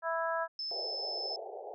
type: harmonic tone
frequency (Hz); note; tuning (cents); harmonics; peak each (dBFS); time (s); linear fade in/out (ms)
329.6; E4; 0; 2 / 3 / 4 / 5; -34 / -36 / -37 / -38; 0.02-0.48; 50
type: tone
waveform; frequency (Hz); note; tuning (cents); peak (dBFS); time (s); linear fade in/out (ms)
sine; 5250; E8; -8; -35; 0.59-1.36; 2
type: band-pass noise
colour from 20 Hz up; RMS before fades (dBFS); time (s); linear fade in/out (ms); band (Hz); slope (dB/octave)
white; -43; 0.71-1.74; 0; 380 to 810; 96
effects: none